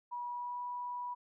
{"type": "tone with pitch glide", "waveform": "sine", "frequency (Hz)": [969, 978.6], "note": ["B5", "B5"], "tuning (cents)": [-33, -16], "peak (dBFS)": -37, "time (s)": [0.11, 1.15], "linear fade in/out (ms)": 20, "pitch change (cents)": 17, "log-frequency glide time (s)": [0.29, 0.6], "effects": []}